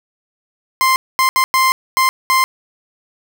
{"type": "tone bursts at uneven times", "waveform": "30% pulse", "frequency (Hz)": 1046.5, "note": "C6", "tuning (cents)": 0, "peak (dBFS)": -8, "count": 6, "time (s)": [[0.81, 0.96], [1.19, 1.29], [1.36, 1.44], [1.54, 1.72], [1.97, 2.09], [2.3, 2.44]], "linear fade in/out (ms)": 0, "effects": []}